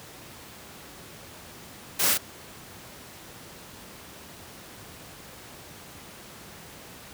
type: noise with echo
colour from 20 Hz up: white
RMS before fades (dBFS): -24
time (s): 1.99-2.14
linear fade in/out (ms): 10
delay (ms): 39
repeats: 1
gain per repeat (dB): -2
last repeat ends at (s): 2.179
effects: pink hiss -45 dBFS RMS until 7.13 s + high-pass 80 Hz 12 dB/octave